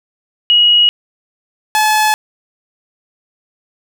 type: tone pair in turn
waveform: sine / sawtooth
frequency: 2900 / 858.7 Hz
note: F#7 / A5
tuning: -35 / -42 cents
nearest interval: octave + major sixth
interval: 2107 cents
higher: first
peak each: -6 dBFS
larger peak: neither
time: 0.5-0.89 / 1.75-2.14 s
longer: neither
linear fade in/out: 0 ms
effects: none